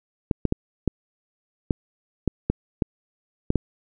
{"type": "clicks", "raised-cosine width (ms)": 3, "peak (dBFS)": -7, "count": 10, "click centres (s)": [0.312, 0.453, 0.524, 0.877, 1.708, 2.277, 2.5, 2.822, 3.504, 3.557], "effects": []}